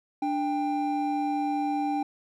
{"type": "tone pair together", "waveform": "triangle", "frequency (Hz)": [294.2, 792.5], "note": ["D4", "G5"], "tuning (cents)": [3, 19], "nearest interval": "octave + perfect fourth", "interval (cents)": 1716, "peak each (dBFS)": -26, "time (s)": [0.22, 2.03], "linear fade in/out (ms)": 5, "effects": []}